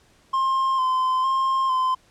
triangle tone with vibrato, 1046.5 Hz, C6, in tune, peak -17 dBFS, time 0.33-1.95 s, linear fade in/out 10 ms, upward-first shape square, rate 1.1 Hz, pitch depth 25 cents each way, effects pink hiss -58 dBFS RMS until 2.1 s + low-pass 9000 Hz 12 dB/octave

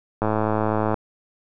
click train, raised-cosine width 1 ms, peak -8 dBFS, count 79, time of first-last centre 0.22-0.942 s, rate 108 Hz, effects none

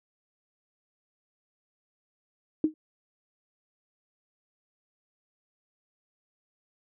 sine tone with exponential decay, 311.1 Hz, D#4, in tune, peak -16 dBFS, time 2.64-2.74 s, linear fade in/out 2 ms, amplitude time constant 21 ms, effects none

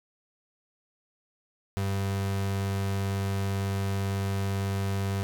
35% pulse tone, 98 Hz, G2, in tune, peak -25 dBFS, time 1.77-5.23 s, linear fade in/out 0 ms, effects none

